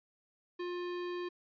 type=tone; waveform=square; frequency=354.1 Hz; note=F4; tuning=24 cents sharp; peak=-37 dBFS; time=0.59-1.29 s; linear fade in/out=10 ms; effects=resampled to 11025 Hz